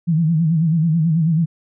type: tone with vibrato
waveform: sine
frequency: 162.2 Hz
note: E3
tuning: 28 cents flat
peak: -13 dBFS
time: 0.07-1.46 s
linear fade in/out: 20 ms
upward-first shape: sine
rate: 9.2 Hz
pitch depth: 100 cents each way
effects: none